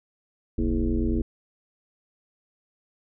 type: tone with frequency modulation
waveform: sine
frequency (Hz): 146.83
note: D3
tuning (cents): 0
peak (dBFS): -21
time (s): 0.58-1.22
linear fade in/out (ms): 5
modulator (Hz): 88.9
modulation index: 2.5
effects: none